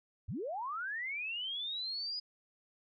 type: linear sweep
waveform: sine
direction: up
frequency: 61.74 to 4989 Hz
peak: -36 dBFS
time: 0.28-2.2 s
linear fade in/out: 10 ms
effects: none